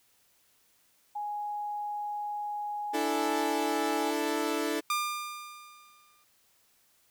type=tone; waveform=sine; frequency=830.6 Hz; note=G#5; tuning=in tune; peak=-32 dBFS; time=1.15-4.11 s; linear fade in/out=10 ms
type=chord; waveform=sawtooth; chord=D suspended second; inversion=none; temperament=equal; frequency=293.7 / 329.6 / 440 Hz; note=D4 / E4 / A4; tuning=0 / 0 / 0 cents; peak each=-29 dBFS; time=2.93-4.81 s; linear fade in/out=20 ms
type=tone with exponential decay; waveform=sawtooth; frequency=1200 Hz; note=D6; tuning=37 cents sharp; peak=-22 dBFS; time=4.9-6.24 s; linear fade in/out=2 ms; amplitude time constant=290 ms
effects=white hiss -67 dBFS RMS until 7.1 s